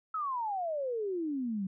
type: exponential sweep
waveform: sine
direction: down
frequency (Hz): 1318.5 to 185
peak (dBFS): -31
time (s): 0.14-1.67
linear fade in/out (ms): 5
effects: none